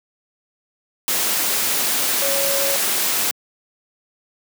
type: tone in noise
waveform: sine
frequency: 554.4 Hz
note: C#5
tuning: in tune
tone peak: -23 dBFS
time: 2.22-2.76 s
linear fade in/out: 0 ms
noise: white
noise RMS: -20 dBFS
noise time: 1.08-3.31 s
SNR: -6 dB
effects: high-pass 200 Hz 12 dB/octave